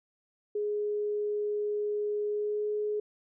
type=tone with pitch glide; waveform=sine; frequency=416.9 to 420.5 Hz; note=G#4 to G#4; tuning=+7 to +22 cents; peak=-28 dBFS; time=0.55-3 s; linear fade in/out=5 ms; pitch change=+15 cents; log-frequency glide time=2.29-2.68 s; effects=none